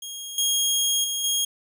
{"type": "tone with level steps", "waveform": "20% pulse", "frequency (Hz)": 3267, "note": "G#7", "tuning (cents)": -29, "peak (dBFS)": [-28, -15, -20, -16], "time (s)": [0.02, 1.45], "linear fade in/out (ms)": 5, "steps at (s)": [0.38, 1.04, 1.24], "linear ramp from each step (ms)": 2, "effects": []}